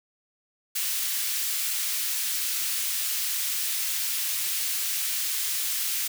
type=high-pass noise; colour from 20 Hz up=white; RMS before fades=-28 dBFS; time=0.75-6.08 s; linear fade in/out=10 ms; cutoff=2100 Hz; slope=12 dB/octave; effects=none